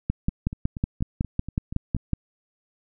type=two click trains; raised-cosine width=5 ms; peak=-20 / -10 dBFS; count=8 / 12; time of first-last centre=0.29-1.965 / 0.1-2.133 s; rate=4.18 / 5.41 Hz; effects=none